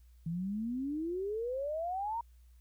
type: exponential sweep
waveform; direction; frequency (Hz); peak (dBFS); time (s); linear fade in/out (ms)
sine; up; 160.2 to 951; -33; 0.26-2.21; 5
effects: added 60 Hz sine -56 dBFS peak until 2.6 s + white hiss -75 dBFS RMS until 2.6 s